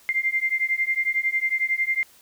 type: beating tone pair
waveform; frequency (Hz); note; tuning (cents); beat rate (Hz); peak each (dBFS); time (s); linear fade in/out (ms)
sine; 2093 / 2104; C7 / C7; 0 / +9; 11; -24; 0.09-2.03; 0
effects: white hiss -54 dBFS RMS until 2.21 s